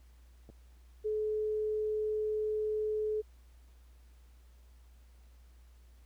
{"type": "clicks", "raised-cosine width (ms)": 2, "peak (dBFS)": -40, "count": 2, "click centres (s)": [0.491, 0.5]}
{"type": "tone", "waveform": "sine", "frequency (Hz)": 428.6, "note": "A4", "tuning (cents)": -45, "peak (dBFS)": -30, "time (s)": [1.04, 3.22], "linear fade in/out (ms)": 20}
{"effects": ["added 60 Hz sine -55 dBFS peak until 6.05 s", "pink hiss -70 dBFS RMS until 6.05 s"]}